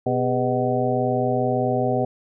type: harmonic tone with a mistuned harmonic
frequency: 125 Hz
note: B2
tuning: 21 cents sharp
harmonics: 1 / 2 / 3 / 4 / 5 / 6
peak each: -26 / -26 / -26 / -26 / -26 / -26 dBFS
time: 0.06-2.05 s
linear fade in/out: 5 ms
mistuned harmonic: 3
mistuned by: +120 cents
effects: none